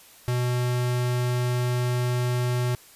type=tone; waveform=square; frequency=123.47 Hz; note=B2; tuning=in tune; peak=-23 dBFS; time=0.28-2.75 s; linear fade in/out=0 ms; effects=white hiss -51 dBFS RMS until 2.95 s + resampled to 32000 Hz